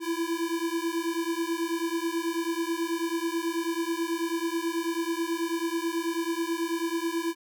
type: beating tone pair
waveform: square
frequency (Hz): 329.6 / 338.8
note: E4 / E4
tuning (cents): 0 / +48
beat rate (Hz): 9.2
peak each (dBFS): -31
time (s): 0-7.35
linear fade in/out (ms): 50
effects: none